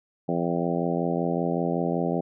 harmonic tone with a mistuned harmonic, 85.3 Hz, F2, 40 cents flat, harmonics 2 / 3 / 4 / 5 / 6 / 7 / 8 / 9, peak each -28 / -30 / -31 / -32 / -33 / -33 / -34 / -35 dBFS, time 0.28-2.21 s, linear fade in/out 10 ms, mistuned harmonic 9, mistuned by +23 cents, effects none

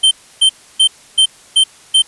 square tone bursts, 3116 Hz, G7, 11 cents flat, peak -7 dBFS, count 6, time 0.03-2.022 s, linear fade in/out 10 ms, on 82 ms, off 300 ms, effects white hiss -43 dBFS RMS until 2.07 s + resampled to 24000 Hz

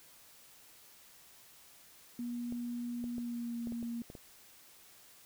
sine tone with pitch glide, 240.1 to 234.5 Hz, B3 to A#3, -49 to +11 cents, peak -36 dBFS, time 2.19-4.02 s, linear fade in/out 2 ms, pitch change -40 cents, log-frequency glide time 3.14-3.6 s
clicks, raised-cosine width 2 ms, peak -34 dBFS, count 8, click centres 2.524 / 3.041 / 3.182 / 3.672 / 3.722 / 3.828 / 4.101 / 4.152 s
effects white hiss -59 dBFS RMS until 5.25 s

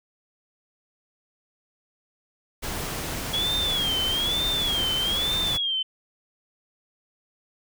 pink noise, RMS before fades -31 dBFS, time 2.62-5.58 s, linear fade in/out 20 ms
sine tone with vibrato, 3322 Hz, G#7, in tune, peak -23 dBFS, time 3.33-5.83 s, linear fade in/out 10 ms, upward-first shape sine, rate 1.1 Hz, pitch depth 140 cents each way
effects none

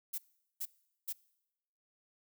violet noise bursts, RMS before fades -38 dBFS, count 3, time 0.13-1.129 s, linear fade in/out 10 ms, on 53 ms, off 420 ms, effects noise-tail reverb RT60 0.9 s tail -23 dB re dry

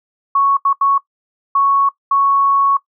sine tone bursts at uneven times, 1108.7 Hz, C#6, in tune, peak -10 dBFS, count 5, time 0.35-0.57 / 0.65-0.73 / 0.81-0.98 / 1.55-1.89 / 2.11-2.77 s, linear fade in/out 5 ms, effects noise-tail reverb RT60 0.1 s tail -19 dB re dry

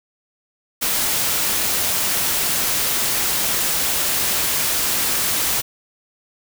white noise, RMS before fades -20 dBFS, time 0.81-5.62 s, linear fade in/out 20 ms, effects none

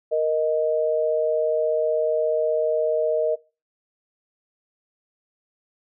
sine tone pair together, 467.5 / 624 Hz, A#4 / D#5, +5 / +5 cents, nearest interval perfect fourth, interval 500 cents, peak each -22 / -21 dBFS, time 0.11-3.36 s, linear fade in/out 20 ms, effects noise-tail reverb RT60 0.3 s tail -22 dB re dry

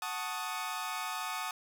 sawtooth chord, D# half-diminished seventh, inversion first, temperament equal, 740 / 880 / 1108.7 / 1244.5 Hz, F#5 / A5 / C#6 / D#6, 0 / 0 / 0 / 0 cents, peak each -38 / -37 / -39 / -35 dBFS, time 0.02-1.51 s, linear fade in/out 2 ms, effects none

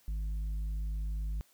sine tone with tanh clipping, 52 Hz, G#1, 3 cents sharp, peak -33 dBFS, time 0.08-1.41 s, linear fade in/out 0 ms, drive 5 dB, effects white hiss -66 dBFS RMS until 1.53 s

